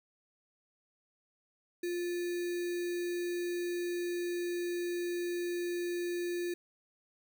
sine tone with sample-and-hold, 350.1 Hz, F4, 4 cents sharp, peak -32 dBFS, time 1.83-6.54 s, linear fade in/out 5 ms, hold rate 2100 Hz, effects none

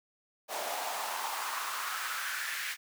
pink noise with high-pass filter sweep, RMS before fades -36 dBFS, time 0.48-2.77 s, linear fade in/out 50 ms, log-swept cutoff 640 to 1900 Hz, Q 3.4, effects none

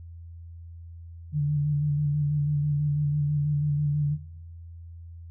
sine tone with vibrato, 146.83 Hz, D3, in tune, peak -22 dBFS, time 1.32-4.18 s, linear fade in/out 50 ms, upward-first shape square, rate 6.1 Hz, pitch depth 25 cents each way, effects noise-tail reverb RT60 1.0 s tail -21 dB re dry + added 84 Hz sine -40 dBFS peak until 5.3 s

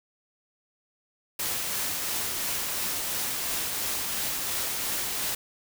white noise with tremolo, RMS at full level -29 dBFS, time 1.39-5.35 s, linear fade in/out 5 ms, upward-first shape triangle, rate 2.9 Hz, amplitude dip 25%, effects none

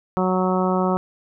harmonic tone, 185 Hz, F#3, in tune, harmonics 1 / 2 / 3 / 4 / 5 / 6 / 7, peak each -21 / -24 / -26 / -27 / -28 / -29 / -29 dBFS, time 0.17-0.97 s, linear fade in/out 0 ms, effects none

